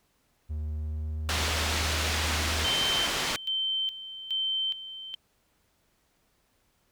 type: tone with pitch glide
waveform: triangle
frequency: 76.4 to 77.6 Hz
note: D#2 to D#2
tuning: -31 to -4 cents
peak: -28 dBFS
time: 0.49-2.67 s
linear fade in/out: 20 ms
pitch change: +27 cents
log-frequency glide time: 0.71-1.24 s
type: low-pass noise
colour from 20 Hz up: white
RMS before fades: -30 dBFS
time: 1.29-3.36 s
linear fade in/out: 0 ms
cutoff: 4400 Hz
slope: 12 dB/octave
type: tone with tremolo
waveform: sine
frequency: 3103 Hz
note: G7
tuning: 18 cents flat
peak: -26 dBFS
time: 2.64-5.15 s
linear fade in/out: 10 ms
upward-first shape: square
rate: 1.2 Hz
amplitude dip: 75%
effects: pink hiss -70 dBFS RMS until 6.91 s